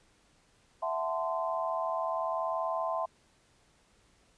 sine chord, F# half-diminished seventh, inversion third, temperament equal with one note detuned, 659.3 / 740 / 880 / 1034.5 Hz, E5 / F#5 / A5 / C6, 0 / 0 / 0 / -20 cents, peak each -33 / -38 / -38 / -34 dBFS, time 0.82-3.06 s, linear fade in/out 10 ms, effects pink hiss -66 dBFS RMS until 4.37 s + resampled to 22050 Hz

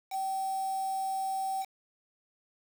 sine tone with quantisation, 770 Hz, G5, 31 cents flat, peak -30 dBFS, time 0.1-1.66 s, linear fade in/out 50 ms, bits 7, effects none

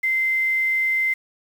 sine tone with quantisation, 2076 Hz, C7, 14 cents flat, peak -18 dBFS, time 0.03-1.14 s, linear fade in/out 10 ms, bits 7, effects none

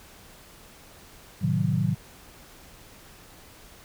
sine chord, A diminished seventh, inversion none, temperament equal, 110 / 130.81 / 155.56 / 185 Hz, A2 / C3 / Eb3 / Gb3, 0 / 0 / 0 / 0 cents, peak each -28 / -28 / -26 / -27 dBFS, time 1.41-1.95 s, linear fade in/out 20 ms, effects pink hiss -50 dBFS RMS until 3.84 s

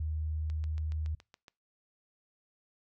sine tone, 77.78 Hz, D#2, in tune, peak -31 dBFS, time 0-1.15 s, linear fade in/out 5 ms
click train, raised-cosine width 0.2 ms, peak -34 dBFS, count 8, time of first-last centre 0.5-1.482 s, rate 7.13 Hz
effects noise-tail reverb RT60 0.3 s tail -24 dB re dry

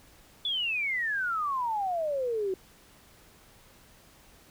sine exponential sweep, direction down, 3482 to 367.1 Hz, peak -27 dBFS, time 0.45-2.54 s, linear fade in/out 2 ms, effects pink hiss -57 dBFS RMS until 4.5 s

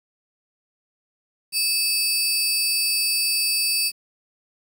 25% pulse tone pair together, 2602 / 4641 Hz, E7 / D8, -23 / -21 cents, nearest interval minor seventh, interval 1002 cents, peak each -22 / -16 dBFS, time 1.52-3.92 s, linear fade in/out 50 ms, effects 8-bit

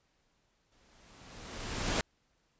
pink noise with exponential growth, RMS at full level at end -29 dBFS, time 0.72-2.01 s, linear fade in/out 2 ms, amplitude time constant 280 ms, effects pink hiss -74 dBFS RMS until 2.59 s + resampled to 16000 Hz

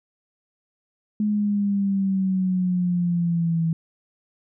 sine exponential sweep, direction down, 211.7 to 162.7 Hz, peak -19 dBFS, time 1.2-3.73 s, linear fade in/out 2 ms, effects none

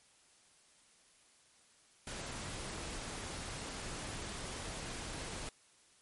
pink noise, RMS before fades -43 dBFS, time 2.07-5.49 s, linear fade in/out 2 ms, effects white hiss -66 dBFS RMS until 6.01 s + MP3 48 kbps

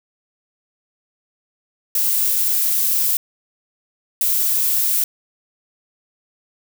violet noise bursts at uneven times, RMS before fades -18 dBFS, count 2, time 1.95-3.17 / 4.21-5.04 s, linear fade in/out 2 ms, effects none

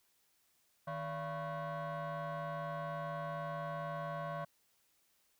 sine tone with frequency modulation, 261.6 Hz, C4, in tune, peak -35 dBFS, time 0.87-4.45 s, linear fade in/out 10 ms, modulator 419 Hz, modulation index 2.5, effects tanh soft clip ceiling -37 dBFS + white hiss -74 dBFS RMS until 5.39 s

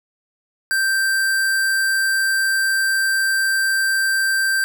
square tone, 1568 Hz, G6, in tune, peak -17 dBFS, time 0.71-4.64 s, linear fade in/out 0 ms, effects none

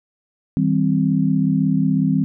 sine chord, C minor, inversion first, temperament equal with one note detuned, 159.57 / 196 / 261.6 Hz, Eb3 / G3 / C4, +44 / 0 / 0 cents, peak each -19 dBFS, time 0.57-2.24 s, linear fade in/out 0 ms, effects none

